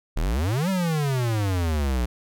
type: exponential two-way sweep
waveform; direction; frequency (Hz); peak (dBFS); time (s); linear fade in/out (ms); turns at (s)
square; up then down; 34.27 to 196.3 to 58.2; -22; 0.16-2.06; 10; 0.69
effects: none